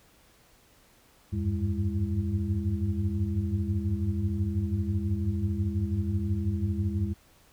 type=tone cluster; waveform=sine; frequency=83.2 / 95.8 / 101.6 / 202.5 / 332.6 Hz; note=E2 / G2 / G#2 / G#3 / E4; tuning=+17 / -39 / -38 / -43 / +16 cents; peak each=-31 / -30 / -33 / -32 / -39 dBFS; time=1.32-7.14 s; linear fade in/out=20 ms; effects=pink hiss -60 dBFS RMS until 7.52 s